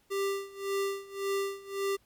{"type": "tone with tremolo", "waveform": "square", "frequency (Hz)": 394.6, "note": "G4", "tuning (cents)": 11, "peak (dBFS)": -28, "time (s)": [0.1, 1.97], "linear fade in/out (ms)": 20, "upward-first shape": "sine", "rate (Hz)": 1.8, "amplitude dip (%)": 90, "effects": ["pink hiss -68 dBFS RMS until 2.05 s", "MP3 96 kbps"]}